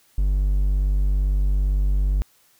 triangle tone, 48.85 Hz, G1, 5 cents flat, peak -15 dBFS, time 0.18-2.22 s, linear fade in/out 0 ms, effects white hiss -59 dBFS RMS until 2.59 s

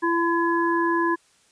harmonic tone, 337.6 Hz, E4, 41 cents sharp, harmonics 1 / 3 / 5, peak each -22 / -23 / -27 dBFS, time 0.02-1.16 s, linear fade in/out 20 ms, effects white hiss -60 dBFS RMS until 1.51 s + resampled to 22050 Hz

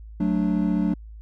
triangle chord, D major, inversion first, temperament equal, 185 / 220 / 293.7 Hz, F#3 / A3 / D4, 0 / 0 / 0 cents, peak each -21 / -23 / -23 dBFS, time 0.2-0.94 s, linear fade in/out 5 ms, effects added 54 Hz sine -38 dBFS peak until 1.21 s

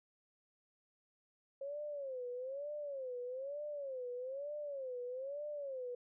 sine tone with vibrato, 540 Hz, C#5, 45 cents flat, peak -40 dBFS, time 1.61-5.95 s, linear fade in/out 5 ms, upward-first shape sine, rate 1.1 Hz, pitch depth 170 cents each way, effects none

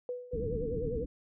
sine tone with exponential decay, 493.9 Hz, B4, in tune, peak -31 dBFS, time 0.09-0.54 s, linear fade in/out 1 ms, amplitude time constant 97 ms
sine tone with vibrato, 466.2 Hz, A#4, in tune, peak -33 dBFS, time 0.31-1.05 s, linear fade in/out 20 ms, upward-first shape sine, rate 10 Hz, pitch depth 110 cents each way
pink low-pass noise, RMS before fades -37 dBFS, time 0.33-1.06 s, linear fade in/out 5 ms, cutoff 330 Hz, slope 48 dB/octave
effects none

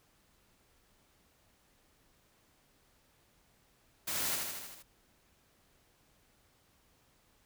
white noise with echo, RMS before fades -36 dBFS, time 4.07-4.36 s, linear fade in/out 10 ms, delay 78 ms, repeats 6, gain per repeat -3 dB, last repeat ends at 4.828 s, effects pink hiss -69 dBFS RMS until 7.45 s

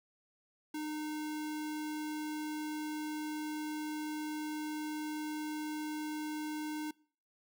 sine tone with sample-and-hold, 304.7 Hz, D#4, 36 cents flat, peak -36 dBFS, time 0.74-6.91 s, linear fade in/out 5 ms, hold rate 1225 Hz, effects noise-tail reverb RT60 0.5 s tail -24 dB re dry

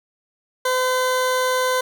20% pulse tone, 510 Hz, C5, 44 cents flat, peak -13 dBFS, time 0.65-1.81 s, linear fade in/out 5 ms, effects none

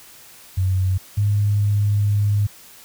sine tone pair in turn, 93.8 / 102.86 Hz, F#2 / G#2, +24 / -16 cents, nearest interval major second, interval 160 cents, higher second, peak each -16 / -15 dBFS, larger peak second, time 0.57-0.98 / 1.17-2.47 s, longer second, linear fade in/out 10 ms, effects white hiss -45 dBFS RMS until 2.84 s

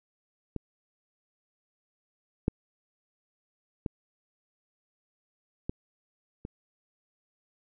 clicks, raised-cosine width 3 ms, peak -20 / -11 / -18 / -18 / -24 dBFS, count 5, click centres 0.563 / 2.481 / 3.862 / 5.695 / 6.451 s, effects none

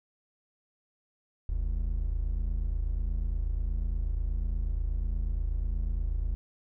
triangle tone pair together, 41.7 / 70 Hz, E1 / C#2, +21 / +18 cents, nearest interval major sixth, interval 897 cents, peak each -26 / -32 dBFS, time 1.49-6.35 s, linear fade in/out 0 ms, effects none

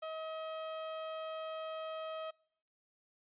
30% pulse tone, 636 Hz, D#5, 38 cents sharp, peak -37 dBFS, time 0.02-2.31 s, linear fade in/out 10 ms, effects noise-tail reverb RT60 0.8 s tail -26 dB re dry + resampled to 8000 Hz

